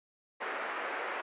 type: band-pass noise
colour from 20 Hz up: white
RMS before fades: -37 dBFS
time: 0.4-1.22 s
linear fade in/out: 20 ms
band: 350 to 2000 Hz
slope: 24 dB/octave
effects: resampled to 8000 Hz